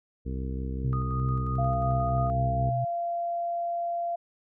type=harmonic tone; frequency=65.2 Hz; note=C2; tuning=5 cents flat; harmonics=1 / 2 / 3 / 4 / 5 / 6 / 7; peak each=-31 / -37 / -39 / -40 / -46 / -47 / -44 dBFS; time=0.25-2.71 s; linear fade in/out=20 ms
type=tone with pitch glide; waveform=sine; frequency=128.1 to 125.9 Hz; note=C3 to B2; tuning=-36 to +34 cents; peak=-27 dBFS; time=0.84-2.85 s; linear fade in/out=10 ms; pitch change=-30 cents; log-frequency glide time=1.09-2.49 s
type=tone with tremolo; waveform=sine; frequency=1238 Hz; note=D#6; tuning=9 cents flat; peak=-33 dBFS; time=0.93-2.3 s; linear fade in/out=0 ms; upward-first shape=square; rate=5.6 Hz; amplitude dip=30%
type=tone; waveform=sine; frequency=688 Hz; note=F5; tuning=26 cents flat; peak=-27 dBFS; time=1.58-4.16 s; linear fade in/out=10 ms
effects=none